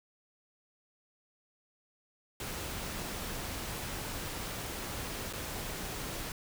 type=noise with dropouts; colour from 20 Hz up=pink; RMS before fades=-39 dBFS; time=2.4-6.32 s; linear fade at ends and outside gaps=2 ms; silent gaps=5.328-5.334 s; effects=none